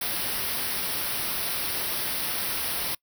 white band-stop noise, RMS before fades -29 dBFS, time 0.01-2.95 s, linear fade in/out 5 ms, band 5700 to 9000 Hz, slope 96 dB/octave, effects noise-tail reverb RT60 0.1 s tail -25 dB re dry

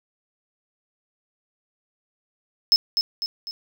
triangle tone with echo, 5200 Hz, E8, 24 cents flat, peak -11 dBFS, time 2.72-2.76 s, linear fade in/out 0 ms, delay 250 ms, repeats 3, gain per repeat -6 dB, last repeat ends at 3.51 s, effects none

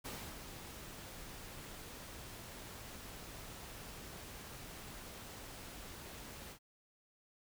pink noise with ADSR envelope, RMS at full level -44 dBFS, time 0.04-6.59 s, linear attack 18 ms, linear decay 300 ms, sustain -6 dB, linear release 79 ms, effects none

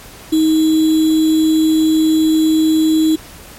sine tone with sample-and-hold, 315.5 Hz, D#4, 24 cents sharp, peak -9 dBFS, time 0.32-3.16 s, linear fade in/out 10 ms, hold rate 3675 Hz, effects pink hiss -37 dBFS RMS until 3.58 s + MP3 64 kbps

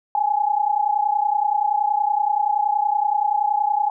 sine tone pair together, 817 / 847.6 Hz, G#5 / G#5, -29 / +35 cents, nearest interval minor second, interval 64 cents, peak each -20 dBFS, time 0.15-3.9 s, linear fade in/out 2 ms, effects none

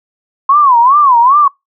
sine tone with vibrato, 1055 Hz, C6, 14 cents sharp, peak -4 dBFS, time 0.49-1.48 s, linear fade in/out 5 ms, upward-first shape sine, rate 2.5 Hz, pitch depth 220 cents each way, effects noise-tail reverb RT60 0.2 s tail -26 dB re dry

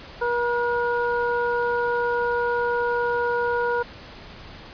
harmonic tone, 479.5 Hz, A#4, 49 cents sharp, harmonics 1 / 2 / 3, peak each -23 / -26 / -27 dBFS, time 0.21-3.83 s, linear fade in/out 10 ms, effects pink hiss -42 dBFS RMS until 4.73 s + resampled to 11025 Hz

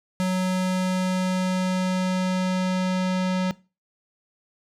square tone with low-pass filter sweep, 185 Hz, F#3, in tune, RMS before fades -23 dBFS, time 0.2-3.51 s, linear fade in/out 0 ms, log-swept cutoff 10000 to 5200 Hz, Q 0.88, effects noise-tail reverb RT60 0.3 s tail -20 dB re dry

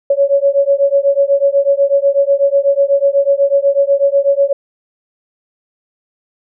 sine beating tone pair, 554.4 / 562.5 Hz, C#5 / C#5, 0 / +25 cents, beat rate 8.1 Hz, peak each -12 dBFS, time 0.1-4.53 s, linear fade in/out 5 ms, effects none

